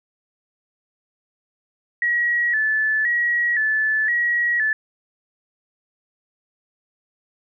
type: tone with vibrato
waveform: sine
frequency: 1823 Hz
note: A#6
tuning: 39 cents flat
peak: -17 dBFS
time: 2.02-4.73 s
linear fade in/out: 2 ms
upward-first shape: square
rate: 0.97 Hz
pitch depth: 80 cents each way
effects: none